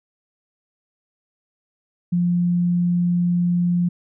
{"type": "tone", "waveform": "sine", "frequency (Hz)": 175.3, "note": "F3", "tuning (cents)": 7, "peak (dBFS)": -16, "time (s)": [2.12, 3.89], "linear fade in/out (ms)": 10, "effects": []}